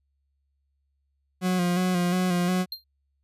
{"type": "tone with vibrato", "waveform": "40% pulse", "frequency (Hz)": 179.9, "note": "F#3", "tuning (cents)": -48, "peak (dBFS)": -21, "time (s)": [1.41, 2.66], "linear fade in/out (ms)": 50, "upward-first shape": "square", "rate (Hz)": 2.8, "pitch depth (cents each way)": 32}
{"type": "tone with exponential decay", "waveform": "square", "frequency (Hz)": 4186, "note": "C8", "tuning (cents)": 0, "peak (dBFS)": -28, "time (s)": [2.72, 2.84], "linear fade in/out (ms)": 2, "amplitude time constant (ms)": 25}
{"effects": ["added 69 Hz sine -70 dBFS peak until 3.23 s", "resampled to 32000 Hz"]}